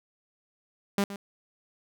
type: tone with echo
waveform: sawtooth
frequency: 200 Hz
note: G3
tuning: 35 cents sharp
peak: -19 dBFS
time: 0.98-1.04 s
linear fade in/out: 2 ms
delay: 120 ms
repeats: 1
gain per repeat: -13 dB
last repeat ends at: 1.16 s
effects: none